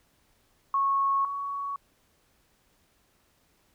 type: tone pair in turn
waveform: sine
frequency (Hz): 1100 / 1119.9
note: C#6 / C#6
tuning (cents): -14 / +17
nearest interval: unison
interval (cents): 31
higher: second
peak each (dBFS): -22 / -30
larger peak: first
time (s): 0.74-1.25 / 1.25-1.76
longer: neither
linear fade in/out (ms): 2
effects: pink hiss -67 dBFS RMS until 3.74 s